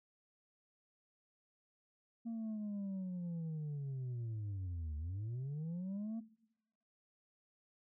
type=linear two-way sweep; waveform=sine; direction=down then up; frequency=232.3 to 73.42 to 232.3 Hz; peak=-36 dBFS; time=2.25-6.21 s; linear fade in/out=20 ms; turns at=4.97 s; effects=noise-tail reverb RT60 0.9 s tail -22 dB re dry + tanh soft clip ceiling -38 dBFS